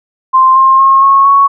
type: tone with pitch steps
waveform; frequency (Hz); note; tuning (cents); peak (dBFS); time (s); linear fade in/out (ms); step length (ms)
sine; 1046.5 / 1062.3 / 1078.4 / 1094.7 / 1111.3; C6 / C6 / C#6 / C#6 / C#6; 0 / +26 / -48 / -22 / +4; -3; 0.33-1.48; 20; 230
effects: none